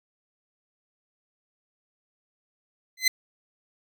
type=tone with exponential growth; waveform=20% pulse; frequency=2044 Hz; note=C7; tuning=41 cents flat; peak=-9 dBFS; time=2.97-3.08 s; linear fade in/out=5 ms; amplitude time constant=22 ms; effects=none